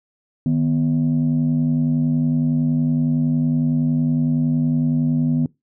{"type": "tone pair together", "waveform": "sine", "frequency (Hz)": [155.08, 245.9], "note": ["D#3", "B3"], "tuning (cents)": [-5, -7], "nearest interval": "minor sixth", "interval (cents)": 798, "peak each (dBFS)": -17, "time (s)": [0.46, 5.46], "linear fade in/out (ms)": 2, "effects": ["noise-tail reverb RT60 0.2 s tail -22 dB re dry", "tanh soft clip ceiling -11 dBFS"]}